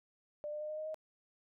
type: tone with pitch steps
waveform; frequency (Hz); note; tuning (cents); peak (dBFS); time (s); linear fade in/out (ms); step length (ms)
sine; 595 / 601.2 / 607.5 / 613.9 / 620.3 / 626.7; D5 / D5 / D#5 / D#5 / D#5 / D#5; +22 / +40 / -42 / -23 / -5 / +12; -38; 0.44-0.944; 0; 84
effects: none